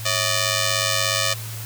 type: ring-modulated tone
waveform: 5% pulse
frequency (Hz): 597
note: D5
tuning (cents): +28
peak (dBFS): -5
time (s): 0.05-1.34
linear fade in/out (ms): 10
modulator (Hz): 48.4
effects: added 111 Hz sine -31 dBFS peak until 1.65 s + white hiss -36 dBFS RMS until 1.65 s